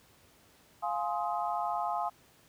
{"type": "chord", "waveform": "sine", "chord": "F minor seventh", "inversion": "none", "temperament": "just", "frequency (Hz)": [698.5, 838.1, 1047.7, 1257.2], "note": ["F5", "Ab5", "C6", "Eb6"], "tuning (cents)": [0, 16, 2, 18], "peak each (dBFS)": [-34, -34, -37, -38], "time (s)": [0.82, 2.1], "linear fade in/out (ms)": 20, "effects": ["pink hiss -62 dBFS RMS until 2.48 s", "high-pass 60 Hz 12 dB/octave"]}